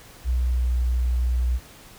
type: tone with pitch glide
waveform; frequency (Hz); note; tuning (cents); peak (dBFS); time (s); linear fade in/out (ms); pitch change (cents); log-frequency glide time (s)
sine; 61.9 to 61.33; B1 to B1; +5 to -11; -19; 0.24-1.6; 50; -16; 0.44-0.71
effects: pink hiss -47 dBFS RMS until 1.98 s